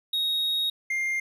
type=tone pair in turn; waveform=triangle; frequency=3761 / 2111 Hz; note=A#7 / C7; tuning=+15 / +15 cents; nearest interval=minor seventh; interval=1000 cents; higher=first; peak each=-22 / -23 dBFS; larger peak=first; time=0.13-0.7 / 0.9-1.2 s; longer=first; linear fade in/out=5 ms; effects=none